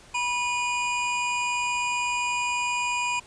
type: tone pair together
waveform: square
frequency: 975 / 2457 Hz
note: B5 / D#7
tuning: -23 / -22 cents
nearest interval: octave + major third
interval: 1601 cents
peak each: -28 dBFS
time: 0.14-3.2 s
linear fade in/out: 10 ms
effects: pink hiss -51 dBFS RMS until 3.26 s + resampled to 22050 Hz